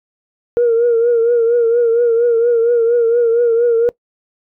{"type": "tone with vibrato", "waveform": "sine", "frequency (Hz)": 468.4, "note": "A#4", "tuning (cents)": 8, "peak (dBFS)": -8, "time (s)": [0.57, 3.89], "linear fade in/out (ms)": 0, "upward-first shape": "triangle", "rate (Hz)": 4.3, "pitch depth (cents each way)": 64, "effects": ["noise-tail reverb RT60 0.1 s tail -22 dB re dry", "tanh soft clip ceiling -6 dBFS"]}